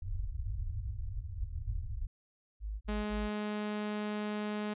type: low-pass noise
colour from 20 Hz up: pink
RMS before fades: -37 dBFS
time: 0.02-2.07 s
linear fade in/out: 5 ms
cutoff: 110 Hz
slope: 96 dB/octave
type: tone bursts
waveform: sine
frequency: 51.91 Hz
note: G#1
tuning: in tune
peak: -35 dBFS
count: 3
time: 2.6-3.298 s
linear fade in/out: 50 ms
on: 210 ms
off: 34 ms
type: tone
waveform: sawtooth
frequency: 210 Hz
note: G#3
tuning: 19 cents sharp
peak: -30 dBFS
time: 2.88-4.74 s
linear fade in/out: 10 ms
effects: resampled to 8000 Hz